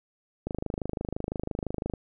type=click train; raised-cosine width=2 ms; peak=-17 dBFS; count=39; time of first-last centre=0.47-1.937 s; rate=25.9 Hz; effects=none